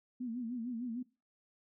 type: tone with vibrato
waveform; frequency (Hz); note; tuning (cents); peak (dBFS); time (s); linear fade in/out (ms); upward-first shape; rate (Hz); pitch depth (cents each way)
sine; 238.5; A#3; +40; -36; 0.2-1.03; 10; sine; 6.6; 110
effects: noise-tail reverb RT60 0.3 s tail -19 dB re dry